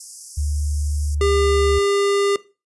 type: high-pass noise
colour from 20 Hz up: white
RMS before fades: -35 dBFS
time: 0-1.15 s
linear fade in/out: 5 ms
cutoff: 5000 Hz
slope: 96 dB/octave
type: tone with pitch glide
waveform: sine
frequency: 73.9 to 72.46 Hz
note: D2 to D2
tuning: +11 to -23 cents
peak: -19 dBFS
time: 0.37-1.79 s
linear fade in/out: 10 ms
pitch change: -34 cents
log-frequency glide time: 1.07-1.44 s
type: tone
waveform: square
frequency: 401.1 Hz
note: G4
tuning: 40 cents sharp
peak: -17 dBFS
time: 1.21-2.36 s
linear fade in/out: 2 ms
effects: noise-tail reverb RT60 0.3 s tail -17 dB re dry + resampled to 24000 Hz